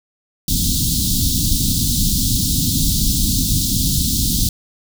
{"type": "band-stop noise", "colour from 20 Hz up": "pink", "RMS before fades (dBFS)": -17, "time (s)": [0.48, 4.49], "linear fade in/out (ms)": 2, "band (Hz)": [280, 3600], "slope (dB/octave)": 48, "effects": []}